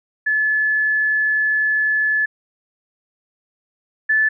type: tone pair in turn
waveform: sine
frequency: 1724 / 1741 Hz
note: A6 / A6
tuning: -36 / -19 cents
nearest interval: unison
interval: 17 cents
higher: second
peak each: -15 / -13 dBFS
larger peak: second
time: 0.26-2.26 / 4.09-4.29 s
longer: first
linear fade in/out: 10 ms
effects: none